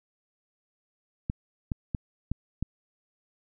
clicks, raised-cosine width 5 ms, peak -16 dBFS, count 5, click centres 1.299 / 1.718 / 1.948 / 2.316 / 2.626 s, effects none

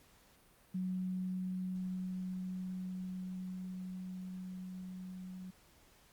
sine tone with level ramp, 184.7 Hz, F#3, 3 cents flat, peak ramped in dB -34 to -44 dBFS, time 0.74-5.51 s, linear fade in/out 10 ms, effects pink hiss -65 dBFS RMS until 6.12 s + Opus 48 kbps

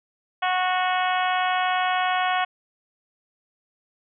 harmonic tone, 367.4 Hz, F#4, 12 cents flat, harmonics 2 / 3 / 4 / 5 / 6 / 7 / 8 / 9, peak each -23 / -27 / -29 / -31 / -33 / -34 / -35 / -36 dBFS, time 0.42-2.45 s, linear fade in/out 10 ms, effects none

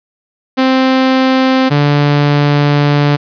sawtooth tone pair in turn, 261.6 / 145.3 Hz, C4 / D3, 0 / -18 cents, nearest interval minor seventh, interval 1018 cents, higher first, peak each -4 dBFS, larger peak neither, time 0.57-1.7 / 1.7-3.17 s, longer second, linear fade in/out 20 ms, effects resampled to 11025 Hz + 7-bit

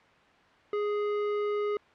sine tone with hard clipping, 415.3 Hz, G#4, in tune, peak -29 dBFS, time 0.73-1.77 s, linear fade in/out 2 ms, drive 17 dB, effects white hiss -58 dBFS RMS until 1.94 s + low-pass 2000 Hz 12 dB/octave

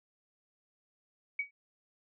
sine tone with exponential decay, 2261 Hz, C#7, 34 cents sharp, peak -27 dBFS, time 1.39-1.51 s, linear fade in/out 5 ms, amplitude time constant 25 ms, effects none

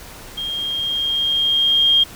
sine tone with level ramp, 3222 Hz, G7, 47 cents sharp, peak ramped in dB -23 to -10 dBFS, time 0.37-2.04 s, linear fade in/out 10 ms, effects pink hiss -38 dBFS RMS until 2.15 s

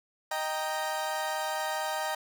30% pulse chord, Eb major, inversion none, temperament equal, 622.3 / 784 / 932.3 Hz, Eb5 / G5 / Bb5, 0 / 0 / 0 cents, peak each -32 dBFS, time 0.31-2.15 s, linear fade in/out 5 ms, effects none

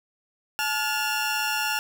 30% pulse tone cluster, 860 / 1426 / 2735 Hz, A5 / F6 / F7, -40 / +36 / -37 cents, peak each -26 dBFS, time 0.59-1.79 s, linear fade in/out 0 ms, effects none

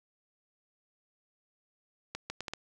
accelerating click train, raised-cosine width 0.2 ms, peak -19 dBFS, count 5, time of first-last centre 2.15-2.536 s, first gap 150 ms, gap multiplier 0.71, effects none

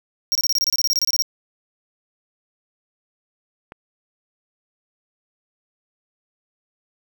square tone bursts, 5588 Hz, F8, in tune, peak -17 dBFS, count 16, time 0.32-1.222 s, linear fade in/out 0 ms, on 32 ms, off 26 ms
click, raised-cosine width 0.5 ms, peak -22 dBFS, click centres 3.721 s
effects 9-bit

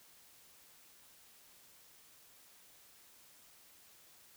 silence, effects white hiss -62 dBFS RMS until 4.36 s

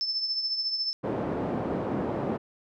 sine tone with tremolo, 5274 Hz, E8, in tune, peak -24 dBFS, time 0.01-0.93 s, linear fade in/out 0 ms, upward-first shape triangle, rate 14 Hz, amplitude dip 60%
pink band-pass noise, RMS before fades -30 dBFS, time 1.03-2.38 s, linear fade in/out 20 ms, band 190 to 660 Hz, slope 12 dB/octave
effects none

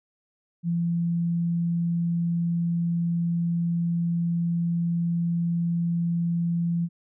sine tone, 170.1 Hz, F3, 45 cents flat, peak -22 dBFS, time 0.63-6.89 s, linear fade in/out 50 ms, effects none

